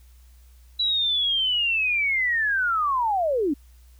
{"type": "linear sweep", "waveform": "sine", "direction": "down", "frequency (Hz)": [3949, 261.6], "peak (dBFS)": -20, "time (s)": [0.79, 3.54], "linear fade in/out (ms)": 10, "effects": ["added 61 Hz sine -48 dBFS peak until 3.99 s", "white hiss -62 dBFS RMS until 3.99 s"]}